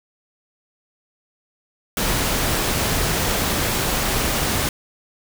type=noise; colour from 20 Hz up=pink; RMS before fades=-21 dBFS; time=1.97-4.69 s; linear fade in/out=2 ms; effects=none